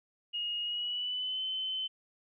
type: tone with pitch glide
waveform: sine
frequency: 2869 to 3057 Hz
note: F7 to G7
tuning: +46 to -44 cents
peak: -32 dBFS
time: 0.33-1.88 s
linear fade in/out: 20 ms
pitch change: +110 cents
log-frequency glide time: 0.62-1.42 s
effects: none